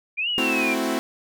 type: exponential two-way sweep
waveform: sine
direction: up then down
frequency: 2344 to 2960 to 2344 Hz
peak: -22 dBFS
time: 0.17-0.75 s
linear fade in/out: 20 ms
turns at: 0.29 s
type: chord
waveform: sawtooth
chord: F# half-diminished seventh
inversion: first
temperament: equal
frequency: 220 / 261.6 / 329.6 / 370 Hz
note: A3 / C4 / E4 / F#4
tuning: 0 / 0 / 0 / 0 cents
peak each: -26 / -22 / -24 / -26 dBFS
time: 0.38-0.99 s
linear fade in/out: 0 ms
effects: none